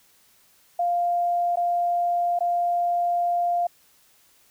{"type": "tone with dropouts", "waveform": "sine", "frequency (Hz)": 698.5, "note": "F5", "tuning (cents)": 0, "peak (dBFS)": -20, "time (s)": [0.79, 3.67], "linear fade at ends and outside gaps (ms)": 5, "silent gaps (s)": [[1.558, 1.57], [2.39, 2.406]], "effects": ["white hiss -59 dBFS RMS until 4.5 s"]}